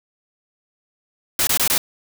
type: noise bursts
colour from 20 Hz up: white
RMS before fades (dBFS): -18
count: 4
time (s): 1.39-1.78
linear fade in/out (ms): 2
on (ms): 81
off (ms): 22
effects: none